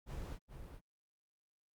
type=noise with echo; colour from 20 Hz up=brown; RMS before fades=-44 dBFS; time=0.06-0.39 s; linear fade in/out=50 ms; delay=420 ms; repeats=1; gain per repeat=-6 dB; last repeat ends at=0.81 s; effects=Opus 48 kbps